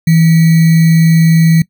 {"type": "tone with sample-and-hold", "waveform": "sine", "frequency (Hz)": 163.5, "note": "E3", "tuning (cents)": -14, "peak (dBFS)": -4, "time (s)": [0.07, 1.62], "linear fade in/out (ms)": 5, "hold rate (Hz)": 2100, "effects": ["noise-tail reverb RT60 0.1 s tail -21 dB re dry"]}